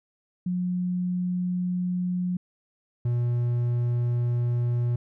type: tone pair in turn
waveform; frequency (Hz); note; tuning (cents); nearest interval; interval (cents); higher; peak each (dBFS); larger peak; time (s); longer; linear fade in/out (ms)
sine / triangle; 180 / 120.48; F#3 / B2; -47 / -42; perfect fifth; 695; first; -24 / -20; second; 0.46-2.37 / 3.05-4.96; neither; 5
effects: none